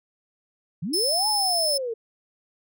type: linear two-way sweep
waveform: sine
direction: up then down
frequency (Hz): 138.59 to 873 to 439.5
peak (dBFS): -26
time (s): 0.82-1.94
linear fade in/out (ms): 10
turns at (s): 1.28
type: tone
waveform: sawtooth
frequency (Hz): 5250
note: E8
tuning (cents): -8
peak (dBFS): -19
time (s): 0.93-1.78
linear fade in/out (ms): 10
effects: none